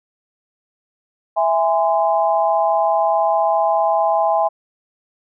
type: chord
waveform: sine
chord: E augmented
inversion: none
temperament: just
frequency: 659.3 / 824.1 / 1030.1 Hz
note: E5 / G#5 / B#5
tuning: 0 / -14 / -27 cents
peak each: -17 / -17 / -22 dBFS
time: 1.36-4.49 s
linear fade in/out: 20 ms
effects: none